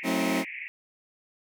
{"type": "band-pass noise", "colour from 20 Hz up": "white", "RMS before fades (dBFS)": -38, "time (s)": [0, 0.68], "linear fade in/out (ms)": 0, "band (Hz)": [1900, 2500], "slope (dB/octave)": 96}
{"type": "chord", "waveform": "sawtooth", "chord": "F# diminished seventh", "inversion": "none", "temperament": "just", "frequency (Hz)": [185, 222, 266.4, 319.7], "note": ["F#3", "A3", "C4", "Eb4"], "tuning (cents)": [0, 16, 31, 47], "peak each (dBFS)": [-28, -28, -24, -26], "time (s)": [0.03, 0.45], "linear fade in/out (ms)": 50}
{"effects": []}